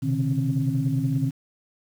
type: tone cluster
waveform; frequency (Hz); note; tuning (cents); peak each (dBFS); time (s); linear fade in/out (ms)
sine; 126.1 / 136.7 / 153.2 / 267.3; B2 / C#3 / D#3 / C4; +36 / -24 / -27 / +37; -26; 0.02-1.31; 20
effects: tanh soft clip ceiling -12 dBFS + 8-bit